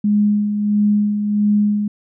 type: tone with tremolo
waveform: sine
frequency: 207.7 Hz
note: G#3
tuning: in tune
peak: -11 dBFS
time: 0.04-1.88 s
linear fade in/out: 5 ms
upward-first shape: sine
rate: 1.5 Hz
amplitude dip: 50%
effects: none